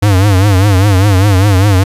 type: tone with vibrato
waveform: square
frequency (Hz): 98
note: G2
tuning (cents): 0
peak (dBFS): -6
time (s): 0.02-1.84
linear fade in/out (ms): 10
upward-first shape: triangle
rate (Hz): 5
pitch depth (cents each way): 150
effects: resampled to 32000 Hz